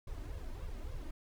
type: noise with flanger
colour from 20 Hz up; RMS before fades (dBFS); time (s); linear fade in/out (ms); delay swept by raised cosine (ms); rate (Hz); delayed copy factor
brown; -42; 0.07-1.11; 5; 1.8 to 3.3; 3.5; +0.75
effects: none